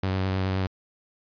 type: tone with vibrato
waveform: sawtooth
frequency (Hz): 94.7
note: F#2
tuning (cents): +41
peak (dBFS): -20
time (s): 0.03-0.67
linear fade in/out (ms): 5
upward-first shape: sine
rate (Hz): 9.5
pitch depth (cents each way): 19
effects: resampled to 11025 Hz